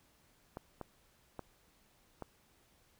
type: clicks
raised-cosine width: 1 ms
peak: -28 dBFS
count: 4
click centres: 0.571 / 0.813 / 1.393 / 2.223 s
effects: pink hiss -69 dBFS RMS until 2.99 s